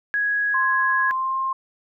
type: tone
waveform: sine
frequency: 1664 Hz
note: G#6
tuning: 3 cents sharp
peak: -19 dBFS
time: 0.14-1.11 s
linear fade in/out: 0 ms
type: tone with pitch glide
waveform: sine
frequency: 1046.5 to 1060.5 Hz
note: C6 to C6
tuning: 0 to +23 cents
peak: -21 dBFS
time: 0.54-1.53 s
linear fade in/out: 5 ms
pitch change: +23 cents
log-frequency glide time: 1.13-1.38 s
effects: none